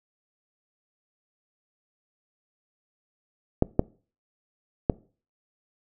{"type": "clicks", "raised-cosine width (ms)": 2, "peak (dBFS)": -5, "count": 3, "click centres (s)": [3.624, 3.794, 4.898], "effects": ["noise-tail reverb RT60 0.4 s tail -23 dB re dry"]}